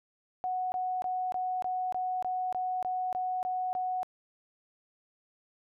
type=tone bursts; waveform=sine; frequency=738 Hz; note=F#5; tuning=5 cents flat; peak=-29 dBFS; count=12; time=0.44-4.031 s; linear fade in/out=0 ms; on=280 ms; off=21 ms; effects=none